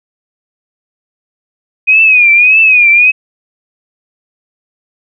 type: tone with vibrato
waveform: sine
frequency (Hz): 2489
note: D#7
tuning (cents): 0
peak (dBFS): -3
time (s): 1.87-3.12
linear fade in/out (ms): 20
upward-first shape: triangle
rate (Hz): 1.7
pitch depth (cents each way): 120
effects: none